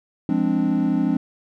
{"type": "chord", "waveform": "triangle", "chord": "D half-diminished seventh", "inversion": "first", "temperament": "equal", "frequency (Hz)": [174.61, 207.7, 261.6, 293.7], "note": ["F3", "Ab3", "C4", "D4"], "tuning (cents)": [0, 0, 0, 0], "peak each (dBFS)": [-23, -22, -20, -21], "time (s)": [0.29, 1.17], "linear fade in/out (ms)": 2, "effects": []}